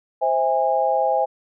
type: chord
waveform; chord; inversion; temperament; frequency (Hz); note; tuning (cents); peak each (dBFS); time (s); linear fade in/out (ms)
sine; C augmented; none; just; 523.3 / 654.1 / 817.6; C5 / E5 / G#5; 0 / -14 / -27; -22 / -22 / -20; 0.21-1.26; 20
effects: none

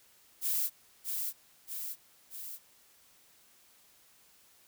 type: noise with echo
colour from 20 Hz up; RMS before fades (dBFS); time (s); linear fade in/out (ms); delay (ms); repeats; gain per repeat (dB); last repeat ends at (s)
violet; -31; 0.41-0.7; 50; 630; 3; -4; 2.59
effects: white hiss -63 dBFS RMS until 4.67 s

